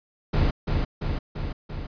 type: noise with echo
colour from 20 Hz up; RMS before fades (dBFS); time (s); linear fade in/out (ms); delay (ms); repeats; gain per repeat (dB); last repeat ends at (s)
brown; -21; 0.33-0.51; 10; 340; 4; -3; 1.87
effects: resampled to 11025 Hz